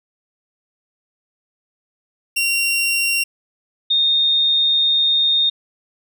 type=tone pair in turn; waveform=sawtooth / sine; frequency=2754 / 3676 Hz; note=F7 / A#7; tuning=-25 / -25 cents; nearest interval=perfect fourth; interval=500 cents; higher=second; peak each=-13 dBFS; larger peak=neither; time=2.36-3.24 / 3.9-5.5 s; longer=second; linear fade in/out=10 ms; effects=none